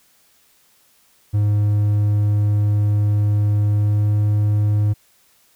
triangle tone with pitch glide, 103.83 to 104.49 Hz, G#2 to G#2, 0 to +11 cents, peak -12 dBFS, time 1.33-4.94 s, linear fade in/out 20 ms, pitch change +11 cents, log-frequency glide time 3.71-4.12 s, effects white hiss -57 dBFS RMS until 5.55 s

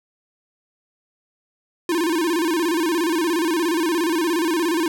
square tone with vibrato, 331.7 Hz, E4, 11 cents sharp, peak -19 dBFS, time 1.89-4.88 s, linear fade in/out 2 ms, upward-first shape square, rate 17 Hz, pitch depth 100 cents each way, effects none

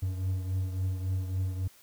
triangle beating tone pair, 92.9 / 96.5 Hz, F#2 / G2, +7 / -27 cents, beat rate 3.6 Hz, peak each -27 / -35 dBFS, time 0.02-1.68 s, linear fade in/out 10 ms, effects white hiss -58 dBFS RMS until 1.82 s

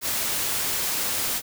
white noise, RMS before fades -26 dBFS, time 0.01-1.42 s, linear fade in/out 50 ms, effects none

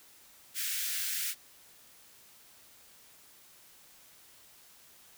white high-pass noise, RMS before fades -34 dBFS, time 0.54-1.35 s, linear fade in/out 50 ms, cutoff 1500 Hz, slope 48 dB/octave, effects white hiss -58 dBFS RMS until 5.17 s

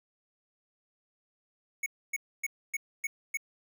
square tone bursts, 2217 Hz, C#7, in tune, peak -30 dBFS, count 6, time 1.83-3.372 s, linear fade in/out 5 ms, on 32 ms, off 270 ms, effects none

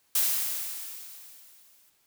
blue noise with exponential decay, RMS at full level -23 dBFS, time 0.15-1.9 s, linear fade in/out 5 ms, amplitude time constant 380 ms, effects white hiss -68 dBFS RMS until 2.06 s

